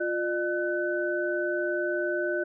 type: tone cluster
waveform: sine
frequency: 351.7 / 603 / 1506 Hz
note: F4 / D5 / F#6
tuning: +12 / +46 / +30 cents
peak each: -29 / -30 / -31 dBFS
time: 0-2.44 s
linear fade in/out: 10 ms
effects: none